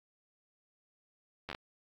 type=slowing click train; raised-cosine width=0.3 ms; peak=-23 dBFS; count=5; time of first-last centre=1.49-1.548 s; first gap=11 ms; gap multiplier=1.19; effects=AAC 48 kbps